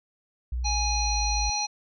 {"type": "tone with pitch glide", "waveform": "sine", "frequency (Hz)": [61, 57.24], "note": ["B1", "A#1"], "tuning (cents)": [-21, -31], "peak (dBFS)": -26, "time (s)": [0.52, 1.5], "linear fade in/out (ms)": 5, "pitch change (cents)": -110, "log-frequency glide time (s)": [0.92, 1.19]}
{"type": "harmonic tone", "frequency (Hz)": 830.6, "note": "G#5", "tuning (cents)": 0, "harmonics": [1, 3, 5, 7], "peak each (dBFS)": [-30, -35, -30, -30], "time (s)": [0.64, 1.67], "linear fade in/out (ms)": 20}
{"effects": []}